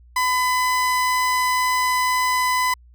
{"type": "tone", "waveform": "30% pulse", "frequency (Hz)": 1006, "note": "B5", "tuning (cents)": 32, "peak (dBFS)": -15, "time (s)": [0.16, 2.74], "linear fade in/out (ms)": 5, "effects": ["added 60 Hz sine -46 dBFS peak until 2.94 s"]}